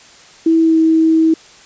sine tone with pitch glide, 326.1 to 321.8 Hz, E4 to E4, -19 to -42 cents, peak -8 dBFS, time 0.46-1.34 s, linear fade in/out 5 ms, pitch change -23 cents, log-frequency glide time 0.61-0.77 s, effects white hiss -42 dBFS RMS until 1.65 s + resampled to 16000 Hz

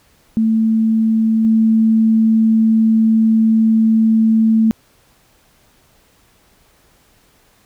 sine tone pair in turn, 222.2 / 222.2 Hz, A3 / A3, +17 / +17 cents, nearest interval unison, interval 0 cents, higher neither, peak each -11 / -9 dBFS, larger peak second, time 0.37-1.45 / 1.45-4.71 s, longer second, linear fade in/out 0 ms, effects pink hiss -54 dBFS RMS until 7.65 s

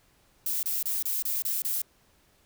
violet noise bursts, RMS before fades -29 dBFS, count 7, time 0.46-1.818 s, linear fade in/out 2 ms, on 170 ms, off 28 ms, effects pink hiss -64 dBFS RMS until 2.45 s

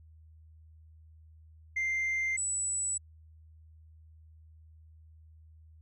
sine tone pair in turn, 2093 / 7902 Hz, C7 / B8, 0 / 0 cents, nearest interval octave + major seventh, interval 2300 cents, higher second, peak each -26 / -28 dBFS, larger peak first, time 1.76-2.37 / 2.37-2.98 s, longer neither, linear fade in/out 10 ms, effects tanh soft clip ceiling -27 dBFS + added 79 Hz sine -53 dBFS peak until 5.81 s

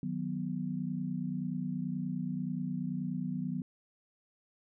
sine chord, B major, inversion first, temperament equal, 155.56 / 185 / 246.9 Hz, D#3 / F#3 / B3, 0 / 0 / 0 cents, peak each -38 / -36 / -37 dBFS, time 0.03-3.62 s, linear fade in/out 2 ms, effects none

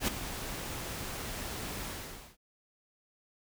pink noise with ADSR envelope, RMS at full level -28 dBFS, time 0-2.37 s, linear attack 77 ms, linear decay 12 ms, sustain -11 dB, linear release 510 ms, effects none

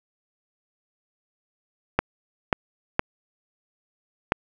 clicks, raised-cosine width 0.5 ms, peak -3 dBFS, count 4, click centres 1.99 / 2.528 / 2.994 / 4.321 s, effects none

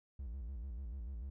triangle tone with vibrato, 61.74 Hz, B1, in tune, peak -39 dBFS, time 0.19-1.3 s, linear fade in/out 5 ms, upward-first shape square, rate 6.8 Hz, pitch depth 170 cents each way, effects none

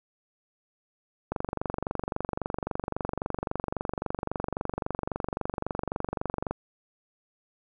click train, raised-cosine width 1 ms, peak -15 dBFS, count 124, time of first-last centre 1.32-6.51 s, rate 23.7 Hz, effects none

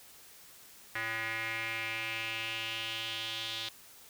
square tone with band-pass filter sweep, 112.4 Hz, A2, 37 cents sharp, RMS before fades -37 dBFS, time 0.95-3.69 s, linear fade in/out 5 ms, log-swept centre 1900 to 3600 Hz, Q 4, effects white hiss -55 dBFS RMS until 4.09 s

